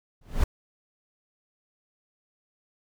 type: noise with exponential growth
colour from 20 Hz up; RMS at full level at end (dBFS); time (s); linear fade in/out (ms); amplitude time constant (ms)
brown; -17; 0.21-0.44; 5; 48
effects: none